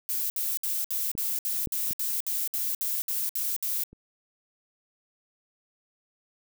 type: noise bursts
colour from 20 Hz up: violet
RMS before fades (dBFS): -29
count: 14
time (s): 0.09-3.836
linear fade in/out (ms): 0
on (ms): 210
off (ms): 62
type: clicks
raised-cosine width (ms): 3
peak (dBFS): -28 / -29 / -29 / -36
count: 4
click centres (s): 1.152 / 1.673 / 1.91 / 3.93
effects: none